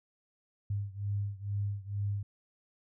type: beating tone pair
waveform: sine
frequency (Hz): 100.4 / 102.6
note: G2 / G#2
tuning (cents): +42 / -21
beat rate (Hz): 2.2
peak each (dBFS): -34 / -36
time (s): 0.7-2.23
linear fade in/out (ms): 5
effects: none